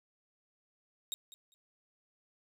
25% pulse tone with echo, 3760 Hz, A#7, 14 cents sharp, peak -31 dBFS, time 1.12-1.14 s, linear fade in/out 0 ms, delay 200 ms, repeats 2, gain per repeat -15 dB, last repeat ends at 1.54 s, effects none

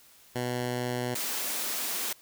10% pulse tone, 123.47 Hz, B2, in tune, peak -21 dBFS, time 0.35-1.15 s, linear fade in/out 10 ms
white high-pass noise, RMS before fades -32 dBFS, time 1.15-2.13 s, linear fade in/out 5 ms, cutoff 210 Hz, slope 24 dB/octave
effects white hiss -57 dBFS RMS until 2.21 s

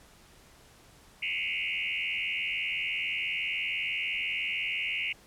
sine tone with frequency modulation, 2500 Hz, D#7, 8 cents sharp, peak -29 dBFS, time 1.22-5.13 s, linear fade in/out 10 ms, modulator 86 Hz, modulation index 4.6, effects pink hiss -57 dBFS RMS until 5.26 s + low-pass 12000 Hz 12 dB/octave

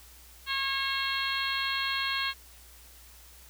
harmonic tone with a mistuned harmonic, 544 Hz, C#5, 33 cents flat, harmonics 2 / 3 / 4 / 5 / 6 / 7 / 8, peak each -35 / -34 / -36 / -36 / -35 / -39 / -36 dBFS, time 0.46-2.34 s, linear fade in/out 50 ms, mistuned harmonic 8, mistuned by -43 cents, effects added 60 Hz sine -54 dBFS peak until 3.49 s + white hiss -54 dBFS RMS until 3.49 s

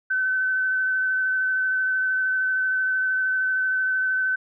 sine tone with vibrato, 1523 Hz, F#6, 50 cents sharp, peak -20 dBFS, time 0.1-4.36 s, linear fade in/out 10 ms, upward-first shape sine, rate 13 Hz, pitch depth 11 cents each way, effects none

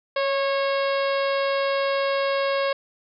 harmonic tone with a mistuned harmonic, 547 Hz, C#5, 23 cents flat, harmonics 1 / 2 / 3 / 4 / 5 / 6 / 7 / 8 / 9, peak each -22 / -28 / -32 / -34 / -36 / -38 / -39 / -40 / -41 dBFS, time 0.16-2.73 s, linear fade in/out 5 ms, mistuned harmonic 1, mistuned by +17 cents, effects none

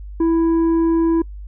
sine tone with tanh clipping, 330 Hz, E4, 2 cents sharp, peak -14 dBFS, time 0.2-1.22 s, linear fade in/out 5 ms, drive 5 dB, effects noise-tail reverb RT60 0.1 s tail -25 dB re dry + added 50 Hz sine -30 dBFS peak until 1.47 s

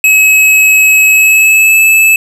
square tone with pitch glide, 2567 to 2612 Hz, E7 to E7, -47 to -17 cents, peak -4 dBFS, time 0.04-2.16 s, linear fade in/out 2 ms, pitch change +30 cents, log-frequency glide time 1.1-1.79 s, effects none

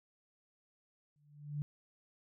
sine tone with exponential growth, 146.83 Hz, D3, in tune, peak -32 dBFS, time 1.16-1.62 s, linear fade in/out 0 ms, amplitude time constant 100 ms, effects none

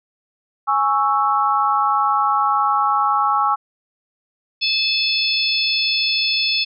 sine chord, C# minor, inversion second, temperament equal, 830.6 / 1108.7 / 1318.5 Hz, G#5 / C#6 / E6, 0 / 0 / 0 cents, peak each -19 dBFS, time 0.67-3.56 s, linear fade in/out 20 ms
harmonic tone, 867 Hz, A5, 26 cents flat, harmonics 3 / 4 / 5 / 6, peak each -22 / -22 / -22 / -22 dBFS, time 4.61-6.65 s, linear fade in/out 20 ms
effects none

